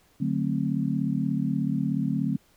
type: chord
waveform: sine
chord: D dominant seventh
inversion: none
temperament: just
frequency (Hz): 146.83 / 183.54 / 220.2 / 264.3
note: D3 / F#3 / A3 / C4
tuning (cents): 0 / -14 / +2 / +18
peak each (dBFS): -29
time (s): 0.2-2.37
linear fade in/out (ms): 10
effects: pink hiss -62 dBFS RMS until 2.56 s